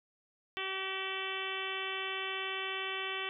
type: harmonic tone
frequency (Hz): 382.9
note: G4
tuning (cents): -41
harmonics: 1 / 2 / 3 / 4 / 5 / 6 / 7 / 8 / 9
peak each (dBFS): -43 / -47 / -43 / -46 / -43 / -43 / -42 / -42 / -46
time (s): 0.57-3.29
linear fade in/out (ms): 0
effects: none